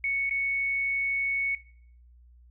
sine tone with dropouts, 2217 Hz, C#7, in tune, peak -25 dBFS, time 0.04-1.55 s, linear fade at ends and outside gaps 2 ms, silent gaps 0.295-0.309 s, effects noise-tail reverb RT60 0.6 s tail -19 dB re dry + added 60 Hz sine -52 dBFS peak until 2.5 s

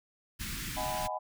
pink band-stop noise, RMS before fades -38 dBFS, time 0.39-1.08 s, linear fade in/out 20 ms, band 270 to 1400 Hz, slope 24 dB/octave
sine chord, G# minor seventh, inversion second, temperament just, 623 / 747.5 / 830.6 / 996.7 Hz, D#5 / F#5 / G#5 / B5, +2 / +17 / 0 / +16 cents, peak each -38 dBFS, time 0.76-1.19 s, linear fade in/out 20 ms
effects none

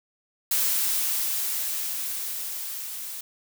blue noise with level ramp, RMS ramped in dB -23 to -36 dBFS, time 0.51-3.21 s, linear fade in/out 5 ms, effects none

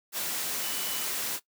sine tone in noise, 2977 Hz, F#7, 10 cents sharp, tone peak -41 dBFS, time 0.6-1.07 s, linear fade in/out 50 ms, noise white, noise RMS -32 dBFS, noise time 0.12-1.4 s, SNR -12 dB, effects noise-tail reverb RT60 0.1 s tail -18 dB re dry + high-pass 150 Hz 12 dB/octave

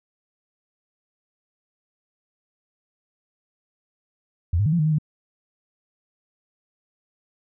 sine tone with pitch steps, 84.8 / 103.7 / 154.4 / 172 / 152.9 / 156.5 / 152.1 Hz, E2 / G#2 / D#3 / F3 / D#3 / D#3 / D#3, +50 / -2 / -13 / -26 / -30 / +10 / -39 cents, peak -17 dBFS, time 4.53-4.985 s, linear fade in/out 5 ms, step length 65 ms, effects none

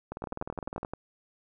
two click trains, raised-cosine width 1 ms, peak -22 / -20 dBFS, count 15 / 9, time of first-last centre 0.12-0.831 / 0.24-0.936 s, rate 19.7 / 11.5 Hz, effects none

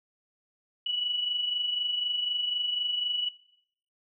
sine tone pair together, 2943 / 2967 Hz, F#7 / F#7, -10 / +4 cents, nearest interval unison, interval 14 cents, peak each -28 / -36 dBFS, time 0.86-3.29 s, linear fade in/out 5 ms, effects noise-tail reverb RT60 0.7 s tail -18 dB re dry

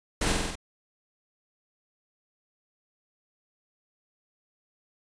pink noise with echo, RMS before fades -27 dBFS, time 0.21-0.32 s, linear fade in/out 5 ms, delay 47 ms, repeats 5, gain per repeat -2 dB, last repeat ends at 0.555 s, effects resampled to 22050 Hz

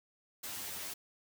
white noise with comb filter, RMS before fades -42 dBFS, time 0.43-0.94 s, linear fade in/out 10 ms, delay 10 ms, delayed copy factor +0.65, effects none

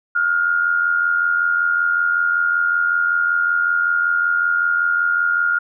sine tone with amplitude modulation, 1416 Hz, F6, 23 cents sharp, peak -12 dBFS, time 0.15-5.59 s, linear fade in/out 10 ms, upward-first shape sine, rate 85.3 Hz, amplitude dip 60%, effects none

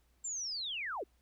sine linear sweep, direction down, 7459 to 290 Hz, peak -36 dBFS, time 0.24-1.04 s, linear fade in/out 10 ms, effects added 60 Hz sine -69 dBFS peak until 1.21 s + pink hiss -75 dBFS RMS until 1.21 s

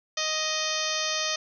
harmonic tone with a mistuned harmonic, 624 Hz, D#5, 5 cents sharp, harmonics 1 / 2 / 3 / 4 / 5 / 6 / 7 / 8 / 9 / 10, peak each -35 / -35 / -35 / -35 / -35 / -35 / -35 / -35 / -35 / -35 dBFS, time 0.17-1.36 s, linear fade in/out 5 ms, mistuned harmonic 6, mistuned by -61 cents, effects none

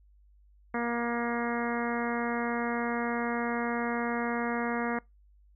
harmonic tone, 236.7 Hz, A#3, 27 cents sharp, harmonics 1 / 2 / 3 / 4 / 5 / 6 / 7 / 8 / 9, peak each -32 / -35 / -37 / -38 / -39 / -40 / -40 / -41 / -42 dBFS, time 0.74-4.99 s, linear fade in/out 5 ms, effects noise-tail reverb RT60 0.2 s tail -25 dB re dry + added 50 Hz sine -57 dBFS peak until 5.55 s

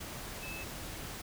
sine tone in noise, 2609 Hz, E7, 18 cents flat, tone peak -43 dBFS, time 0.42-0.64 s, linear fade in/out 10 ms, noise pink, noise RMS -43 dBFS, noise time 0-1.22 s, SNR -3 dB, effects none

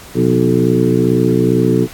harmonic tone with a mistuned harmonic, 62.3 Hz, B1, 16 cents sharp, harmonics 2 / 3 / 4 / 5 / 6 / 7, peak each -17 / -17 / -17 / -17 / -17 / -17 dBFS, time 0.14-1.88 s, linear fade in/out 50 ms, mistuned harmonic 3, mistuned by -69 cents, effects pink hiss -36 dBFS RMS until 1.93 s + AAC 64 kbps

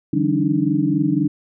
sine tone cluster, 148.1 / 166.2 / 192.1 / 283.7 / 307.6 Hz, D3 / E3 / G3 / C#4 / D#4, +15 / +15 / -35 / +40 / -20 cents, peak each -23 / -26 / -24 / -20 / -20 dBFS, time 0.13-1.28 s, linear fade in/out 5 ms, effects none

